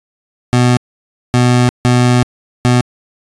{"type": "tone bursts at uneven times", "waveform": "25% pulse", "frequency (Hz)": 123.47, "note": "B2", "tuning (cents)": 0, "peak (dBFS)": -4, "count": 4, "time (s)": [[0.53, 0.77], [1.34, 1.69], [1.85, 2.23], [2.65, 2.81]], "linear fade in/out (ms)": 0, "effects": ["resampled to 22050 Hz"]}